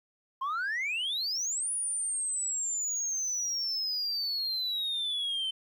sine exponential two-way sweep, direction up then down, 1036 to 9830 to 3065 Hz, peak -27 dBFS, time 0.41-5.51 s, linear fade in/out 10 ms, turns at 1.71 s, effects tanh soft clip ceiling -28 dBFS + 11-bit

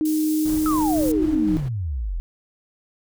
sine tone, 310 Hz, D#4, 6 cents flat, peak -18 dBFS, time 0.01-1.57 s, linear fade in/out 0 ms
pink high-pass noise, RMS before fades -34 dBFS, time 0.05-1.12 s, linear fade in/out 5 ms, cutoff 8000 Hz, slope 12 dB/octave
brown noise with tremolo, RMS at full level -31 dBFS, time 0.45-1.69 s, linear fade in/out 10 ms, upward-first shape square, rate 3.9 Hz, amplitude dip 35%
sine exponential sweep, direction down, 1330 to 38 Hz, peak -23 dBFS, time 0.66-2.2 s, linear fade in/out 0 ms
effects none

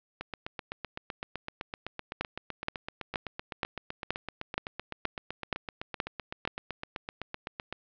two click trains, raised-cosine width 0.3 ms, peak -19 / -12 dBFS, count 60 / 10, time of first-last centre 0.21-7.726 / 2.21-6.475 s, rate 7.85 / 2.11 Hz, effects low-pass 4000 Hz 12 dB/octave

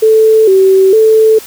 sine tone with vibrato, 410 Hz, G#4, 22 cents flat, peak -3 dBFS, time 0.02-1.39 s, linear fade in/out 10 ms, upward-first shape square, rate 1.1 Hz, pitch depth 120 cents each way, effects white hiss -31 dBFS RMS until 1.46 s

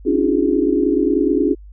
sine tone cluster, 272 / 292.5 / 321.9 / 358.8 / 414.9 Hz, C#4 / D4 / E4 / F4 / G#4, -33 / -7 / -41 / +47 / -2 cents, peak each -20 dBFS, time 0.05-1.55 s, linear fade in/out 20 ms, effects added 50 Hz sine -36 dBFS peak until 1.72 s

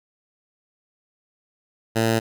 10% pulse tone, 113.1 Hz, A2, 48 cents sharp, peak -10 dBFS, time 1.95-2.2 s, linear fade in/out 20 ms, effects none

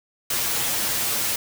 white noise with comb filter, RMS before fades -24 dBFS, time 0.3-1.36 s, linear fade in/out 5 ms, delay 8.7 ms, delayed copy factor +0.55, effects none

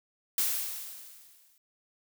blue noise with exponential decay, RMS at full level -26 dBFS, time 0.38-1.58 s, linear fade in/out 2 ms, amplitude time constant 260 ms, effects none

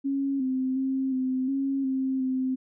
sine tone with pitch steps, 275.2 / 260 / 265.7 / 258.7 / 272.6 / 264.2 / 259.6 Hz, C#4 / C4 / C4 / C4 / C#4 / C4 / C4, -12 / -11 / +27 / -19 / -29 / +17 / -13 cents, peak -24 dBFS, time 0.04-2.56 s, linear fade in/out 20 ms, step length 360 ms, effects none

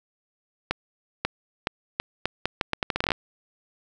accelerating click train, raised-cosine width 0.3 ms, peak -7 dBFS, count 17, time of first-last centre 0.71-3.118 s, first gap 540 ms, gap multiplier 0.78, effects none

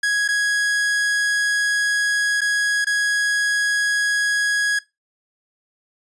45% pulse tone with dropouts, 1661.2 Hz, G#6, in tune, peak -17 dBFS, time 0.03-4.79 s, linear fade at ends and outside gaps 5 ms, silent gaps 0.279-0.286 / 2.408-2.415 / 2.846-2.868 s, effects noise-tail reverb RT60 0.2 s tail -19 dB re dry + resampled to 22050 Hz

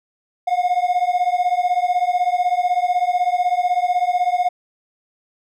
triangle beating tone pair, 711 / 727 Hz, F5 / F#5, +31 / -31 cents, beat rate 16 Hz, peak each -17 dBFS, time 0.47-4.49 s, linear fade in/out 10 ms, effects none

